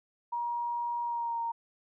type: tone with pitch glide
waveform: sine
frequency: 950 to 927.8 Hz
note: A#5 to A#5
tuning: +33 to -8 cents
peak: -30 dBFS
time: 0.32-1.52 s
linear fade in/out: 10 ms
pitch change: -41 cents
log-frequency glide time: 1.03-1.4 s
effects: none